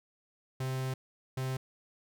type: tone bursts at uneven times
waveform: 45% pulse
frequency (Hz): 130.81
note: C3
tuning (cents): 0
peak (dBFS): -32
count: 2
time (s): 0.6-0.94 / 1.37-1.57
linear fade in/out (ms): 5
effects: none